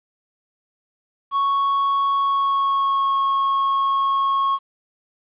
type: tone with pitch glide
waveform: triangle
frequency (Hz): 1108.7 to 1094.7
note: C#6 to C#6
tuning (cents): 0 to -22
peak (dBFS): -15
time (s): 1.31-4.59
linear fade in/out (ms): 50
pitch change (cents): -22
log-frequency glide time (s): 2.17-3.16
effects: resampled to 8000 Hz + 9-bit